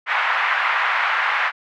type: band-pass noise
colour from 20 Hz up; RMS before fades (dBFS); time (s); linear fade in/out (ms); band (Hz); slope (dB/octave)
white; -20; 0.06-1.52; 50; 870 to 2100; 24
effects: none